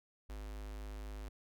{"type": "tone with notch filter", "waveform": "square", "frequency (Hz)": 52, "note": "G#1", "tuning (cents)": 3, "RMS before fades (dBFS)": -45, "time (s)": [0.29, 1.29], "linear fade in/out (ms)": 10, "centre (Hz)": 140, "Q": 1.8, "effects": []}